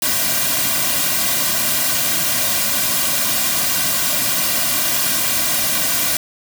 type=noise with comb filter; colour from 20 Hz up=white; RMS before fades=-18 dBFS; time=0.02-6.17 s; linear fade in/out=2 ms; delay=2.3 ms; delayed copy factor=-0.85; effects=none